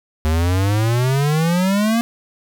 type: exponential sweep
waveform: square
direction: up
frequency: 76.4 to 236.4 Hz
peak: -15 dBFS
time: 0.25-2.01 s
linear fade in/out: 0 ms
effects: 8-bit